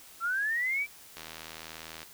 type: linear sweep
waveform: sine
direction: up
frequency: 1318.5 to 2349 Hz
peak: -27 dBFS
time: 0.2-0.87 s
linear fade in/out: 50 ms
type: click train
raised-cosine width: 0.2 ms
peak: -24 dBFS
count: 70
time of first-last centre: 1.17-2.03 s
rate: 80.2 Hz
effects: white hiss -52 dBFS RMS until 2.13 s